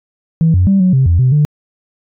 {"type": "tone with pitch steps", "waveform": "sine", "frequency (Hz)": [162.8, 91, 195.3, 184.1, 132.7, 85.2, 128.5, 148.7], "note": ["E3", "F#2", "G3", "F#3", "C3", "F2", "C3", "D3"], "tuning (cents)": [-21, -28, -6, -8, 25, -42, -31, 22], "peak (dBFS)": -6, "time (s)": [0.41, 1.45], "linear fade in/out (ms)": 0, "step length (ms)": 130, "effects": ["tanh soft clip ceiling -3 dBFS"]}